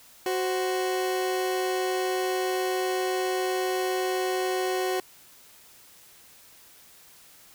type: tone pair together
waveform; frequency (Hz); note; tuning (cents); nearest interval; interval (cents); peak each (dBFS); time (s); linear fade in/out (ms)
30% pulse; 371.4 / 523.3; F#4 / C5; +7 / 0; tritone; 593; -23 / -31; 0.26-5; 2
effects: white hiss -53 dBFS RMS until 7.54 s